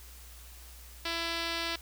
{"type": "tone with low-pass filter", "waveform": "5% pulse", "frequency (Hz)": 334.1, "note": "E4", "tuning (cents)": 23, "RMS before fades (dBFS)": -34, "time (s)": [1.05, 1.76], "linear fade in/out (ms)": 5, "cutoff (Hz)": 5400, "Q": 2, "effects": ["added 60 Hz sine -49 dBFS peak until 1.81 s", "white hiss -53 dBFS RMS until 1.81 s"]}